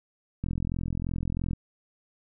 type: click train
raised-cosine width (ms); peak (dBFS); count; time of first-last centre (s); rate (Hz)
5; -18; 48; 0.44-1.533; 43
effects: none